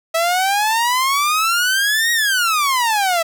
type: exponential two-way sweep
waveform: sawtooth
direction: up then down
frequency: 649 to 1900 to 649 Hz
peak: -11 dBFS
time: 0.14-3.23 s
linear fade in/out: 10 ms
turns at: 2.12 s
effects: none